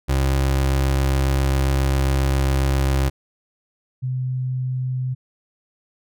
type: tone pair in turn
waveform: 30% pulse / sine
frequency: 67.4 / 128.19 Hz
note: C#2 / C3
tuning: -48 / -35 cents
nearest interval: major seventh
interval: 1113 cents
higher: second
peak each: -14 / -21 dBFS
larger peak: first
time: 0.08-3.1 / 4.02-5.15 s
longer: first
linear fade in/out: 20 ms
effects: none